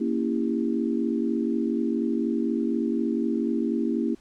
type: chord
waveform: sine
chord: A# diminished seventh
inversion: none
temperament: equal with one note detuned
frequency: 233.1 / 277.2 / 329.6 / 398.4 Hz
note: A#3 / C#4 / E4 / G4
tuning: 0 / 0 / 0 / +28 cents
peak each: -26 / -29 / -28 / -32 dBFS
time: 0-4.15 s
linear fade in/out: 10 ms
effects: pink hiss -59 dBFS RMS until 4.2 s + low-pass 8000 Hz 12 dB/octave